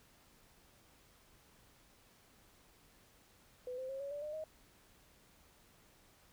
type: tone with pitch steps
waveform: sine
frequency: 500 / 519.1 / 539 / 559.6 / 581 / 603.3 / 626.3 Hz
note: B4 / C5 / C#5 / C#5 / D5 / D5 / D#5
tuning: +21 / -14 / -49 / +16 / -19 / +46 / +11 cents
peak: -40 dBFS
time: 3.67-4.44 s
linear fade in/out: 2 ms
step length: 110 ms
effects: pink hiss -66 dBFS RMS until 6.32 s